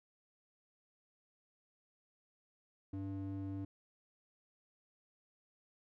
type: ring-modulated tone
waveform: triangle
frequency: 194.4 Hz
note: G3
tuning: 14 cents flat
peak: -34 dBFS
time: 2.93-3.65 s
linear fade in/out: 5 ms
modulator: 96.2 Hz
effects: none